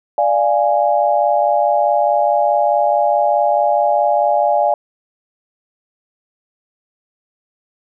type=chord; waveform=sine; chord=D diminished; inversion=none; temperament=equal with one note detuned; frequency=587.3 / 692 / 830.6 Hz; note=D5 / F5 / Ab5; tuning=0 / -16 / 0 cents; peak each=-16 dBFS; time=0.18-4.74 s; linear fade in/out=2 ms; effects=none